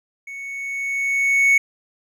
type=tone with level ramp; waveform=triangle; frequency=2217 Hz; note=C#7; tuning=in tune; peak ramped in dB=-30 to -9 dBFS; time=0.27-1.58 s; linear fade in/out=5 ms; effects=none